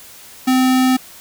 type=tone; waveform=square; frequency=257.7 Hz; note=C4; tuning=26 cents flat; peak=-12 dBFS; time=0.47-0.97 s; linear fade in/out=10 ms; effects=white hiss -40 dBFS RMS until 1.2 s

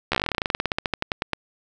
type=slowing click train; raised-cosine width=0.3 ms; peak=-6 dBFS; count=27; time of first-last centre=0.12-1.333 s; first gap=13 ms; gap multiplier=1.09; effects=none

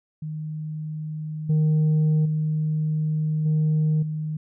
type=tone with level steps; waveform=sine; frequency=154.7 Hz; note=D#3; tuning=10 cents flat; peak=-28 / -14 / -20 / -16 / -25 dBFS; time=0.22-4.37 s; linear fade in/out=5 ms; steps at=1.49 / 2.25 / 3.45 / 4.02 s; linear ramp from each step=10 ms; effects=tanh soft clip ceiling -16 dBFS

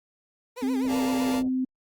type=tone with vibrato; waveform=30% pulse; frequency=450 Hz; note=A4; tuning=39 cents sharp; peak=-32 dBFS; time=0.56-1.37 s; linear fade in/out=20 ms; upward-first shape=sine; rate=7.9 Hz; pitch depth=210 cents each way
type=tone with pitch glide; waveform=sine; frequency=261.6 to 258.1 Hz; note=C4 to C4; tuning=0 to -23 cents; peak=-23 dBFS; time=0.62-1.65 s; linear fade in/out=10 ms; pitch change=-23 cents; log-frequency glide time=0.72-1.35 s
type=low-pass noise; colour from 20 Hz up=white; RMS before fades=-42 dBFS; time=0.84-1.49 s; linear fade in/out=10 ms; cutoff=650 Hz; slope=48 dB/octave
type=chord; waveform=sawtooth; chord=Bb major seventh; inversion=none; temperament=just; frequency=466.2 / 582.7 / 699.2 / 874.1 Hz; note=Bb4 / D5 / F5 / A5; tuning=0 / -14 / +2 / -12 cents; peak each=-32 dBFS; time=0.87-1.43 s; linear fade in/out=50 ms
effects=Opus 48 kbps

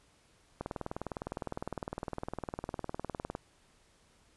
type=click train; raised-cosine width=1 ms; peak=-22 dBFS; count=55; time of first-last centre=0.61-3.351 s; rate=19.7 Hz; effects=pink hiss -66 dBFS RMS until 4.36 s + resampled to 24000 Hz

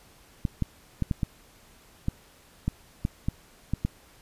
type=clicks; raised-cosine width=5 ms; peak=-13 dBFS; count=11; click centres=0.452 / 0.623 / 1.023 / 1.112 / 1.232 / 2.084 / 2.68 / 3.051 / 3.285 / 3.736 / 3.85 s; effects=pink hiss -56 dBFS RMS until 4.21 s + resampled to 32000 Hz

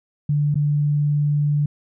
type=tone with dropouts; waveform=sine; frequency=146.83 Hz; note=D3; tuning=in tune; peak=-16 dBFS; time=0.29-1.66 s; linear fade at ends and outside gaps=5 ms; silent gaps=0.544-0.555 s; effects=none

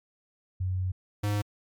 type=tone pair in turn; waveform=sine / square; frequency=92.5 / 103.42 Hz; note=F#2 / G#2; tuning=0 / -7 cents; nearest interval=major second; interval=193 cents; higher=second; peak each=-26 dBFS; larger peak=neither; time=0.6-0.92 / 1.23-1.42 s; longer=first; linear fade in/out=10 ms; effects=MP3 96 kbps

